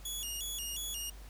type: tone with vibrato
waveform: 15% pulse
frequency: 3105 Hz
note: G7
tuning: 17 cents flat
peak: -30 dBFS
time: 0.05-1.1 s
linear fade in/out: 5 ms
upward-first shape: square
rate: 2.8 Hz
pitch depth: 150 cents each way
effects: added 50 Hz sine -47 dBFS peak until 1.29 s + pink hiss -57 dBFS RMS until 1.29 s